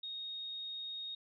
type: tone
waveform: sine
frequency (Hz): 3729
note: A#7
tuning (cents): 0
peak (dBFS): -40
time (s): 0.03-1.15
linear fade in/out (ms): 5
effects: none